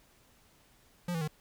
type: tone with pitch steps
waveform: square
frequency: 175.9 / 164.12 / 153.13 Hz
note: F3 / E3 / D#3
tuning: +13 / -7 / -27 cents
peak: -32 dBFS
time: 1.08-1.278 s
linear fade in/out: 5 ms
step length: 66 ms
effects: pink hiss -64 dBFS RMS until 1.4 s